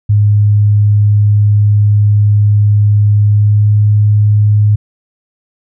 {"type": "tone with pitch glide", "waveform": "sine", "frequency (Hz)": [103.9, 104.8], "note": ["G#2", "G#2"], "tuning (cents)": [1, 16], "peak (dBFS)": -5, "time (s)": [0.09, 4.76], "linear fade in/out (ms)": 10, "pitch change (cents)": 15, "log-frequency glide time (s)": [3.25, 3.71], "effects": []}